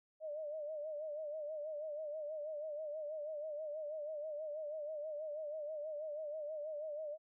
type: tone with vibrato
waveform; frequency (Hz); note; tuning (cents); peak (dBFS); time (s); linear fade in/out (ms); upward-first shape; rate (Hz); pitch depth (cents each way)
sine; 608; D#5; -40; -40; 0.2-7.18; 50; sine; 6.2; 77
effects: none